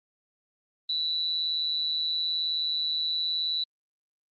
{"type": "tone with amplitude modulation", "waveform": "sine", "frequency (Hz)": 3951, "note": "B7", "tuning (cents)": 0, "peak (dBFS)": -23, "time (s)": [0.89, 3.64], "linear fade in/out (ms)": 5, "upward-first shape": "sine", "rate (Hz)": 159, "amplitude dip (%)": 60, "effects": ["Opus 24 kbps"]}